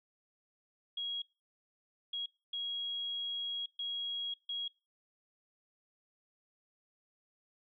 sine tone bursts at uneven times, 3300 Hz, G#7, 12 cents flat, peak -35 dBFS, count 5, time 0.97-1.22 / 2.13-2.26 / 2.53-3.66 / 3.79-4.34 / 4.49-4.68 s, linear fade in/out 5 ms, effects noise-tail reverb RT60 0.3 s tail -26 dB re dry

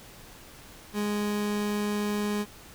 30% pulse tone, 207.5 Hz, G#3, 1 cent flat, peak -24 dBFS, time 0.93-2.46 s, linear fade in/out 50 ms, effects pink hiss -49 dBFS RMS until 2.74 s

